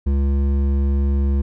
sine tone with hard clipping, 69.3 Hz, C#2, in tune, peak -17 dBFS, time 0.06-1.42 s, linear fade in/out 10 ms, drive 10 dB, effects none

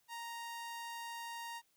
sawtooth tone, 932.3 Hz, A#5, in tune, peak -39 dBFS, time 0.08-1.62 s, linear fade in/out 50 ms, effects white hiss -75 dBFS RMS until 1.76 s

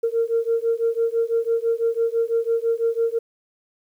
sine beating tone pair, 457.2 / 463.2 Hz, A#4 / A#4, -34 / -11 cents, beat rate 6 Hz, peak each -21 dBFS, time 0.03-3.19 s, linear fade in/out 10 ms, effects tanh soft clip ceiling -12 dBFS + 9-bit

